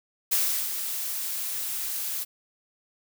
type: noise with ADSR envelope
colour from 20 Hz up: blue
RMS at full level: -23 dBFS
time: 0.31-2.25 s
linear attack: 13 ms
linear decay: 360 ms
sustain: -8 dB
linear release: 27 ms
effects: none